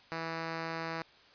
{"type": "tone", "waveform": "5% pulse", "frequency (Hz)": 163.8, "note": "E3", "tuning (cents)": -11, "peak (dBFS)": -24, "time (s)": [0.12, 1.02], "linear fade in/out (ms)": 0, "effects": ["white hiss -59 dBFS RMS until 1.34 s", "resampled to 11025 Hz"]}